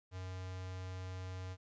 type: tone with notch filter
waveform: square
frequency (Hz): 92.5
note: F#2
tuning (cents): 0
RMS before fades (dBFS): -44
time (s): 0.11-1.57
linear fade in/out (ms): 50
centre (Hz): 230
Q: 1.1
effects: resampled to 16000 Hz + 13-bit